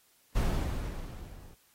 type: noise with level ramp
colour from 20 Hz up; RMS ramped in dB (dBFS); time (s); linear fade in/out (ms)
brown; -25 to -51; 0.35-1.55; 20
effects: white hiss -66 dBFS RMS until 1.74 s + AAC 48 kbps